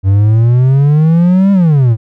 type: exponential two-way sweep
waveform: triangle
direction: up then down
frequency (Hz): 94.6 to 200.9 to 106.5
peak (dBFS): -3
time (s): 0.03-1.97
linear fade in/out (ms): 50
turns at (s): 1.52
effects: none